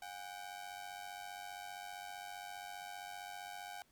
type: ring-modulated tone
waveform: sawtooth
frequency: 764 Hz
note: G5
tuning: 45 cents flat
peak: -39 dBFS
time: 0.02-3.82 s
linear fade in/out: 0 ms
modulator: 47.6 Hz
effects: pink hiss -72 dBFS RMS until 3.91 s